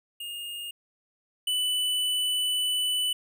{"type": "tone pair in turn", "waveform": "square", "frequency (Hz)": [2836, 2985], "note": ["F7", "F#7"], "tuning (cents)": [26, 15], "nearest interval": "minor second", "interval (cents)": 89, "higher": "second", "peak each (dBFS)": [-35, -25], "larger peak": "second", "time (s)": [[0.2, 0.71], [1.47, 3.13]], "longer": "second", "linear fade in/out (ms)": 5, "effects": []}